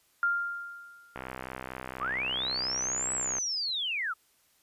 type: tone with exponential decay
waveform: sine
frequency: 1396.9 Hz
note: F6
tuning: in tune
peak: -22 dBFS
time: 0.23-1.29 s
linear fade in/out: 1 ms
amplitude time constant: 230 ms
type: click train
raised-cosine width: 0.5 ms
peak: -22 dBFS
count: 144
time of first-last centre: 1.16-3.384 s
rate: 64.3 Hz
type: linear two-way sweep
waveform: sine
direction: up then down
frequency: 1046.5 to 7902 to 1207 Hz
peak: -29 dBFS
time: 2-4.14 s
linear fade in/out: 20 ms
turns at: 3.13 s
effects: white hiss -67 dBFS RMS until 4.62 s + resampled to 32000 Hz